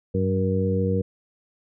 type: harmonic tone with a mistuned harmonic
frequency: 94.5 Hz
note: F#2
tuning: 37 cents sharp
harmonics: 1 / 2 / 3 / 4 / 5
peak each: -24 / -25 / -32 / -33 / -25 dBFS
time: 0.14-1.02 s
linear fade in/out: 10 ms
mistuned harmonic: 1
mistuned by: +48 cents
effects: none